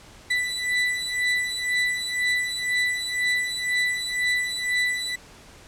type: beating tone pair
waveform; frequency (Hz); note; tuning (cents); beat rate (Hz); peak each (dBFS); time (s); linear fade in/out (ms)
35% pulse; 1981 / 1983; B6 / B6; +5 / +7; 2; -24 / -24; 0.3-5.16; 10
effects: pink hiss -48 dBFS RMS until 5.67 s + low-pass 9000 Hz 12 dB/octave